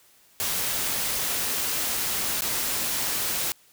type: noise with dropouts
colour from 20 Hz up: white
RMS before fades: -27 dBFS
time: 0.4-3.52 s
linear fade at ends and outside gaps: 0 ms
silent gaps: 2.408-2.42 s
effects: white hiss -58 dBFS RMS until 3.72 s